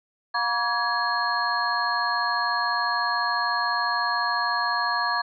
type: tone cluster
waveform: sine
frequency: 711 / 957 / 1145 / 1669 / 4248 Hz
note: F5 / A#5 / D6 / G#6 / C8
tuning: +31 / +45 / -44 / +8 / +25 cents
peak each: -31 / -28 / -27 / -27 / -31 dBFS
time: 0.34-5.22 s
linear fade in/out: 10 ms
effects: none